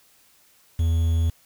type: tone with quantisation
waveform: triangle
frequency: 82.41 Hz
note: E2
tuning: in tune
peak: -16 dBFS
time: 0.79-1.3 s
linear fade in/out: 5 ms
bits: 7
effects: white hiss -58 dBFS RMS until 1.45 s